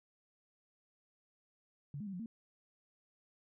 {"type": "tone with pitch steps", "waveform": "sine", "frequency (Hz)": [142.9, 210.1, 195.2, 178.5, 227.8], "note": ["D3", "G#3", "G3", "F3", "A#3"], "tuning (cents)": [-47, 20, -7, 38, -40], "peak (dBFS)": -40, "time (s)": [1.94, 2.26], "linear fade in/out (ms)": 2, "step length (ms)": 64, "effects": []}